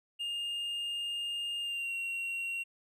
triangle tone with pitch glide, 2823 to 2746 Hz, F7 to F7, +18 to -30 cents, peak -32 dBFS, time 0.19-2.64 s, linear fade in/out 20 ms, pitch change -48 cents, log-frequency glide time 1.61-1.93 s, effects none

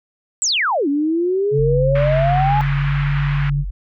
sine exponential two-way sweep, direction down then up, 8230 to 277.2 to 858 Hz, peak -15 dBFS, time 0.42-2.61 s, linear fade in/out 0 ms, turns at 0.88 s
sine tone with pitch glide, 138.59 to 142.49 Hz, C#3 to C#3, 0 to +48 cents, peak -16 dBFS, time 1.51-3.65 s, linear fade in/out 50 ms, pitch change +48 cents, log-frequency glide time 2.33-3.12 s
sine tone, 46.12 Hz, F#1, 5 cents flat, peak -22 dBFS, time 1.58-3.71 s, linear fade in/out 10 ms
pink band-pass noise, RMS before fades -30 dBFS, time 1.95-3.5 s, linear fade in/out 5 ms, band 1100 to 2500 Hz, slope 24 dB/octave
effects none

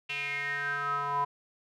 square tone with band-pass filter sweep, 142.8 Hz, D3, 48 cents flat, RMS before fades -32 dBFS, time 0.09-1.25 s, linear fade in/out 10 ms, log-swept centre 2700 to 960 Hz, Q 8.2, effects none

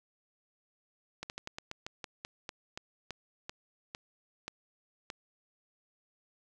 slowing click train, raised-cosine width 0.2 ms, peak -22 dBFS, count 16, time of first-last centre 1.23-5.102 s, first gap 69 ms, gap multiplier 1.17, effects none

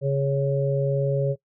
harmonic tone, 138.59 Hz, C#3, in tune, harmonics 1 / 3 / 4, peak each -22 / -28 / -25 dBFS, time 0.01-1.36 s, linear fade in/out 50 ms, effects noise-tail reverb RT60 0.1 s tail -21 dB re dry

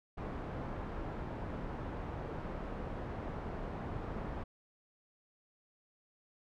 pink low-pass noise, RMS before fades -41 dBFS, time 0.17-4.44 s, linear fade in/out 10 ms, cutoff 1100 Hz, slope 12 dB/octave, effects none

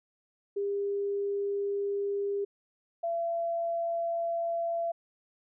sine tone pair in turn, 401.9 / 675.9 Hz, G4 / E5, +43 / +43 cents, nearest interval major sixth, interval 900 cents, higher second, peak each -28 dBFS, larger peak neither, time 0.56-2.45 / 3.03-4.92 s, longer neither, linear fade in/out 10 ms, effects none

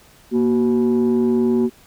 sine tone pair together, 236.3 / 374.5 Hz, A#3 / F#4, +24 / +21 cents, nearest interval minor sixth, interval 797 cents, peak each -14 / -16 dBFS, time 0.31-1.7 s, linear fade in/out 50 ms, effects tanh soft clip ceiling -11 dBFS + pink hiss -50 dBFS RMS until 1.86 s

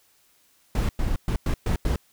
brown noise bursts at uneven times, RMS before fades -23 dBFS, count 6, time 0.75-0.89 / 0.99-1.16 / 1.28-1.36 / 1.46-1.54 / 1.66-1.76 / 1.85-1.96 s, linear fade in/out 2 ms, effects white hiss -62 dBFS RMS until 2.12 s

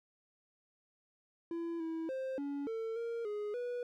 triangle tone with pitch steps, 336.1 / 325.4 / 526 / 283.3 / 449.9 / 464.8 / 416.9 / 487.8 Hz, E4 / E4 / C5 / C#4 / A4 / A#4 / G#4 / B4, +34 / -22 / +9 / +38 / +39 / -5 / +7 / -21 cents, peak -34 dBFS, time 1.51-3.83 s, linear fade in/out 2 ms, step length 290 ms, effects none

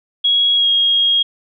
sine tone with pitch glide, 3319 to 3268 Hz, G#7 to G#7, -2 to -29 cents, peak -11 dBFS, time 0.24-1.23 s, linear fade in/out 10 ms, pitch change -27 cents, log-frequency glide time 0.55-0.68 s, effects none

